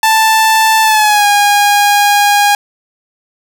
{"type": "tone with pitch glide", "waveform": "sawtooth", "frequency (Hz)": [882, 818.2], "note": ["A5", "G#5"], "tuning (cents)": [4, -26], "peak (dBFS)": -3, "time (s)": [0.03, 2.55], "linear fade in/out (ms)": 2, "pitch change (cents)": -130, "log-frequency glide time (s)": [0.83, 1.26], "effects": []}